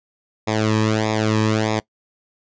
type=tone with flanger; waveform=sawtooth; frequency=108.8 Hz; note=A2; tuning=19 cents flat; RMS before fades=-19 dBFS; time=0.47-1.8 s; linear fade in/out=10 ms; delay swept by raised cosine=0.67 to 1.43 ms; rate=1.6 Hz; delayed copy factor=-1; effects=noise-tail reverb RT60 0.1 s tail -22 dB re dry + resampled to 16000 Hz